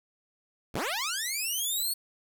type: linear sweep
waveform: 10% pulse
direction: up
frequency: 40.27 to 4431 Hz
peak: -21 dBFS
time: 0.74-1.94 s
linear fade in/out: 10 ms
effects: 9-bit